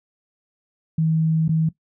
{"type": "tone with dropouts", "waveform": "sine", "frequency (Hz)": 160, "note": "D#3", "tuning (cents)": 49, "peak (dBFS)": -16, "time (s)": [0.98, 1.69], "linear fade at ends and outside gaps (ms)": 5, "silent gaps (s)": [1.481, 1.491], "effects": ["noise-tail reverb RT60 0.1 s tail -17 dB re dry"]}